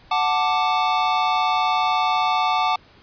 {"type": "chord", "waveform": "square", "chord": "D major", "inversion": "first", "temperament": "equal", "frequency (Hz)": [740, 880, 1174.7], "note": ["F#5", "A5", "D6"], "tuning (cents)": [0, 0, 0], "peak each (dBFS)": -23, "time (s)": [0.11, 2.76], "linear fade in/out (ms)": 5, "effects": ["pink hiss -51 dBFS RMS until 3.02 s", "resampled to 11025 Hz"]}